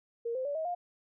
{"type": "tone with pitch steps", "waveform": "sine", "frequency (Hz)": [466.2, 517.3, 574, 636.8, 706.6], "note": ["A#4", "C5", "D5", "D#5", "F5"], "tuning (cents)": [0, -20, -40, 40, 20], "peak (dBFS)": -31, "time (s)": [0.25, 0.75], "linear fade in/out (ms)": 10, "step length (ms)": 100, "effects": []}